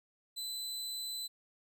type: tone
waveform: sawtooth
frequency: 4017 Hz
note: B7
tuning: 29 cents sharp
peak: -35 dBFS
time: 0.36-1.28 s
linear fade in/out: 20 ms
effects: none